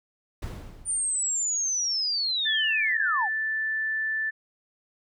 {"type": "noise with exponential decay", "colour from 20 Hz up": "brown", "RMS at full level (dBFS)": -30, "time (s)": [0.42, 1.3], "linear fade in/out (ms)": 5, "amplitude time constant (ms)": 190}
{"type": "linear sweep", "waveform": "sine", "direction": "down", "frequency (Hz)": [9140, 702], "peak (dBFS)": -24, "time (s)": [0.85, 3.29], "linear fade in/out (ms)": 50}
{"type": "tone", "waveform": "sine", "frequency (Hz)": 1760, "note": "A6", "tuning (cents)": 0, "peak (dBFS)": -25, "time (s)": [2.45, 4.31], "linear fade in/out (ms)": 20}
{"effects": []}